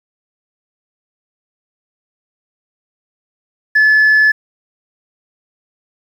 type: tone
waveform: sine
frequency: 1726 Hz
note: A6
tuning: 34 cents flat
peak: -5 dBFS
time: 3.75-4.32 s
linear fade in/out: 10 ms
effects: tanh soft clip ceiling -5 dBFS + 7-bit